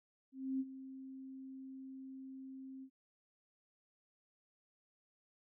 sine tone with ADSR envelope, 265.1 Hz, C4, 23 cents sharp, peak -33 dBFS, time 0.32-2.9 s, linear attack 280 ms, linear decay 41 ms, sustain -14 dB, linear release 71 ms, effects none

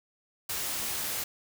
white noise, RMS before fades -33 dBFS, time 0.49-1.24 s, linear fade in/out 5 ms, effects none

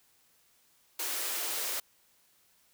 white high-pass noise, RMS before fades -34 dBFS, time 0.99-1.8 s, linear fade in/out 5 ms, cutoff 290 Hz, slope 96 dB/octave, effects white hiss -67 dBFS RMS until 2.73 s

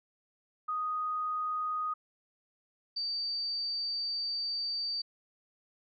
sine tone pair in turn, 1244.5 / 4623 Hz, D#6 / D8, 0 / -28 cents, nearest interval octave + major seventh, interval 2272 cents, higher second, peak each -30 / -31 dBFS, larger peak first, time 0.68-1.94 / 2.96-5.02 s, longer second, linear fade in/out 10 ms, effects MP3 96 kbps

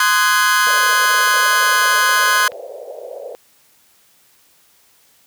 40% pulse chord, Ab dominant seventh, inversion first, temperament just, 1038.3 / 1245.9 / 1495.1 / 1661.2 Hz, C6 / Eb6 / Gb6 / Ab6, -14 / +2 / +18 / 0 cents, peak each -16 / -20 / -16 / -17 dBFS, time 0-2.48 s, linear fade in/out 2 ms
white band-pass noise, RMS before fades -32 dBFS, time 0.67-3.35 s, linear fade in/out 0 ms, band 470 to 620 Hz, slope 48 dB/octave
click, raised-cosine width 0.3 ms, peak -20 dBFS, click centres 2.519 s
effects white hiss -54 dBFS RMS until 5.26 s + high-pass 60 Hz 12 dB/octave

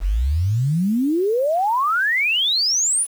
sine exponential sweep, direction up, 42.01 to 10320 Hz, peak -16 dBFS, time 0-3.07 s, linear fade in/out 50 ms, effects 7-bit

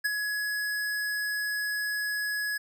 square tone with ADSR envelope, 1683 Hz, G#6, 23 cents sharp, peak -23 dBFS, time 0.04-2.58 s, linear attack 16 ms, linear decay 21 ms, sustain -6 dB, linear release 11 ms, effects none

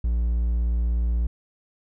triangle tone, 58.27 Hz, A#1, in tune, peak -18 dBFS, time 0.04-1.27 s, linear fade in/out 5 ms, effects none

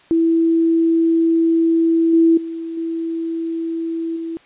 sine tone with level steps, 329.6 Hz, E4, in tune, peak -12 / -9 / -24 / -20 / -23 dBFS, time 0.11-4.37 s, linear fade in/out 0 ms, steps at 2.13 / 2.37 / 2.77 / 4.16 s, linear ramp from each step 5 ms, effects white hiss -50 dBFS RMS until 4.45 s + resampled to 8000 Hz

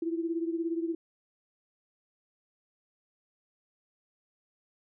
sine beating tone pair, 329.6 / 346.6 Hz, E4 / F4, 0 / -13 cents, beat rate 17 Hz, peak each -30 / -35 dBFS, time 0.02-0.95 s, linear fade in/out 5 ms, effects none

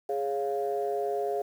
sine chord, Db major, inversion second, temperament equal, 415.3 / 554.4 / 698.5 Hz, Ab4 / Db5 / F5, 0 / 0 / 0 cents, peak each -29 / -34 / -31 dBFS, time 0.09-1.42 s, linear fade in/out 5 ms, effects tanh soft clip ceiling -19 dBFS + 9-bit

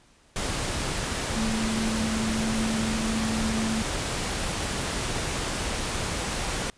sine tone in noise, 221.4 Hz, A3, 11 cents sharp, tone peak -26 dBFS, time 1.36-3.82 s, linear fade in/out 0 ms, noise pink, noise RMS -29 dBFS, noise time 0.36-6.7 s, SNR 0 dB, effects pink hiss -59 dBFS RMS until 6.77 s + resampled to 22050 Hz

